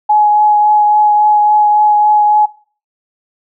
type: tone with vibrato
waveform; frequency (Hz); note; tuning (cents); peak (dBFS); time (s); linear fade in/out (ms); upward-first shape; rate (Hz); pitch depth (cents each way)
sine; 841; G#5; +22; -6; 0.09-2.46; 10; triangle; 3.6; 13
effects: noise-tail reverb RT60 0.4 s tail -19 dB re dry